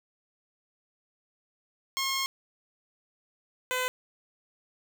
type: tone pair in turn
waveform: 10% pulse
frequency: 1077 / 506.5 Hz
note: C6 / B4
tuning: +50 / +44 cents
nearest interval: octave + minor second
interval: 1306 cents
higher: first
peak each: -19 dBFS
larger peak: neither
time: 1.97-2.26 / 3.71-3.88 s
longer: first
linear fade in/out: 0 ms
effects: none